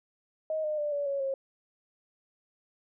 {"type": "tone with pitch steps", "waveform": "sine", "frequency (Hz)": [628, 609.4, 591.4, 573.9, 556.9, 540.4], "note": ["D#5", "D#5", "D5", "D5", "C#5", "C#5"], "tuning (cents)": [16, -36, 12, -40, 8, -44], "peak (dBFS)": -28, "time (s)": [0.5, 1.34], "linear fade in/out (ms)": 2, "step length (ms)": 140, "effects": []}